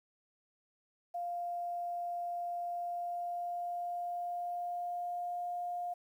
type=tone with pitch glide; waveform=sine; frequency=698.5 to 706.2 Hz; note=F5 to F5; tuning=0 to +19 cents; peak=-35 dBFS; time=1.14-5.94 s; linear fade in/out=10 ms; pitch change=+19 cents; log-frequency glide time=2.63-5.43 s; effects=11-bit